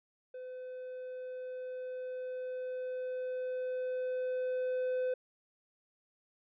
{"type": "tone with level ramp", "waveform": "triangle", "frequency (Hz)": 508, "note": "B4", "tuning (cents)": 49, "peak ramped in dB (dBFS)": [-40, -28], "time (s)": [0.34, 5.14], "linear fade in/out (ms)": 5, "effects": ["resampled to 8000 Hz"]}